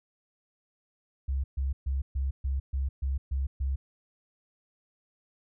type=tone bursts; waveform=sine; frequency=67.4 Hz; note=C#2; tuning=48 cents flat; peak=-26 dBFS; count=9; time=1.28-3.76 s; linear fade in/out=10 ms; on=160 ms; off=130 ms; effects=none